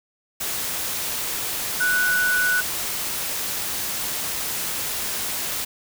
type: tone in noise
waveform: sine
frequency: 1480 Hz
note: F#6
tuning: in tune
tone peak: -18 dBFS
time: 1.8-2.61 s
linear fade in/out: 10 ms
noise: white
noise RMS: -27 dBFS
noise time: 0.4-5.65 s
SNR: +6 dB
effects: none